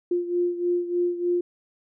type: beating tone pair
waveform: sine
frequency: 350.8 / 354.1 Hz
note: F4 / F4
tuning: +8 / +24 cents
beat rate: 3.3 Hz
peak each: -23 / -28 dBFS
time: 0.11-1.41 s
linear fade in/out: 5 ms
effects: none